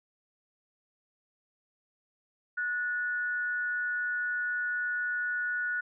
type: tone pair together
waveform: sine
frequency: 1463 / 1751.8 Hz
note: F#6 / A6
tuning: -20 / -8 cents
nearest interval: minor third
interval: 312 cents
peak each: -29 / -39 dBFS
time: 2.57-5.81 s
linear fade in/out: 10 ms
effects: none